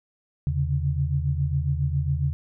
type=tone cluster; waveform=sine; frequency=80.8 / 135.4 / 142.7 Hz; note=E2 / C#3 / D3; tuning=-34 / -40 / -49 cents; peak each=-26 / -26 / -26 dBFS; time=0.47-2.33 s; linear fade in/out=0 ms; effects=none